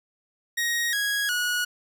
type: tone with pitch steps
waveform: sawtooth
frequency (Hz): 1880 / 1655.7 / 1458.1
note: A#6 / G#6 / F#6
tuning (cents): +14 / -6 / -26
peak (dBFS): -20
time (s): 0.57-1.65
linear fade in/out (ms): 10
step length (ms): 360
effects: none